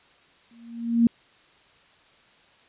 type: tone with exponential growth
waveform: sine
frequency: 233.1 Hz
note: A#3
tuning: in tune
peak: -12 dBFS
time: 0.51-1.07 s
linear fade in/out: 2 ms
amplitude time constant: 120 ms
effects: white hiss -57 dBFS RMS until 2.68 s + resampled to 8000 Hz